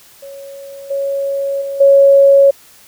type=tone with level steps; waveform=sine; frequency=554 Hz; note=C#5; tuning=1 cent flat; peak=-29 / -15 / -19 / -4 dBFS; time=0.22-2.51 s; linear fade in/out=10 ms; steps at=0.9 / 1.61 / 1.8 s; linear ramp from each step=10 ms; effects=white hiss -44 dBFS RMS until 2.87 s